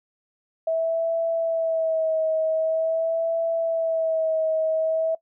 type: tone with vibrato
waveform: sine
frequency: 649 Hz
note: E5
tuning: 27 cents flat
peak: -20 dBFS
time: 0.67-5.15 s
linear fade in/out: 5 ms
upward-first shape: sine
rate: 0.45 Hz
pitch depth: 34 cents each way
effects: noise-tail reverb RT60 0.1 s tail -20 dB re dry